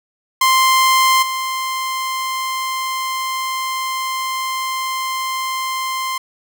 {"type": "tone with level steps", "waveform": "sawtooth", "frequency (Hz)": 1046.5, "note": "C6", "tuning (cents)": 0, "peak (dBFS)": [-7, -16], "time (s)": [0.41, 6.18], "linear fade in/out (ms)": 5, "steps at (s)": 1.22, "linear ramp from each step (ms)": 10, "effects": []}